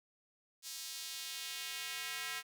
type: tone with high-pass filter sweep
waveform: square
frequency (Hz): 146.83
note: D3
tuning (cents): 0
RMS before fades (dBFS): -43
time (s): 0.62-2.43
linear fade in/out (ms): 50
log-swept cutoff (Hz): 5100 to 1800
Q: 1.2
effects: 11-bit